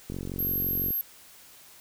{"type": "click train", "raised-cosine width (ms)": 3, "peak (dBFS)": -22, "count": 38, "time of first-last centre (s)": [0.1, 0.906], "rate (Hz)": 45.9}
{"type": "tone", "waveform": "sine", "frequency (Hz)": 12544, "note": "G9", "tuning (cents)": 0, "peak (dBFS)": -26, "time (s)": [0.39, 1.01], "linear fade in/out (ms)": 0}
{"effects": ["white hiss -52 dBFS RMS until 1.8 s"]}